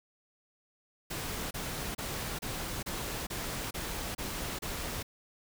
pink noise bursts, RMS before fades -37 dBFS, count 9, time 1.1-5.03 s, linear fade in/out 10 ms, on 410 ms, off 30 ms, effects none

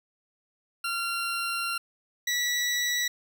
20% pulse tone pair in turn, 1378 / 1948.8 Hz, F6 / B6, -24 / -24 cents, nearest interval tritone, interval 600 cents, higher second, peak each -23 / -20 dBFS, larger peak second, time 0.84-1.78 / 2.27-3.08 s, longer first, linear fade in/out 5 ms, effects none

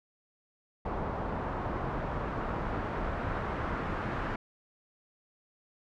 pink noise with low-pass filter sweep, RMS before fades -34 dBFS, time 0.85-4.36 s, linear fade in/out 5 ms, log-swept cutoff 1000 to 1500 Hz, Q 1.4, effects none

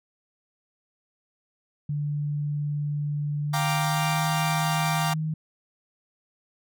sine tone with pitch glide, 146.83 to 156.46 Hz, D3 to D#3, 0 to +10 cents, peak -25 dBFS, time 1.89-5.34 s, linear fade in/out 5 ms, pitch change +110 cents, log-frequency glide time 3.42-4.22 s
sawtooth chord, G minor seventh, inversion third, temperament equal, 698.5 / 784 / 932.3 / 1174.7 Hz, F5 / G5 / Bb5 / D6, 0 / 0 / 0 / 0 cents, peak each -27 dBFS, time 3.53-5.14 s, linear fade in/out 10 ms
effects none

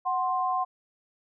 sine tone pair together, 742 / 1049.3 Hz, F#5 / C6, +5 / +5 cents, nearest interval tritone, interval 600 cents, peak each -27 dBFS, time 0.05-0.65 s, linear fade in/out 20 ms, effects none

